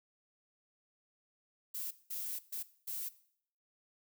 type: noise bursts at uneven times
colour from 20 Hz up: violet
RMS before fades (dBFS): -40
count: 4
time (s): 1.74-1.91 / 2.1-2.39 / 2.52-2.63 / 2.87-3.09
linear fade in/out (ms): 10
effects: noise-tail reverb RT60 0.6 s tail -17 dB re dry